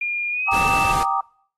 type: tone with pitch glide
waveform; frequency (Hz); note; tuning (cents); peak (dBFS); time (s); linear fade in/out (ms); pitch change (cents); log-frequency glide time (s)
sine; 2414 to 2648; D7 to E7; +47 to +7; -21; 0.01-0.92; 5; +160; 0.3-0.59
type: chord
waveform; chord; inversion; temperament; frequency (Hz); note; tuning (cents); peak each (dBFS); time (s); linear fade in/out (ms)
sine; Eb major seventh; first; equal; 784 / 932.3 / 1174.7 / 1244.5; G5 / Bb5 / D6 / Eb6; 0 / 0 / 0 / 0; -23 / -25 / -23 / -26; 0.48-1.21; 5
type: noise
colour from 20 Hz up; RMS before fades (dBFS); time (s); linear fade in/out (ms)
pink; -28; 0.53-1.03; 0
effects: noise-tail reverb RT60 0.6 s tail -25 dB re dry + AAC 32 kbps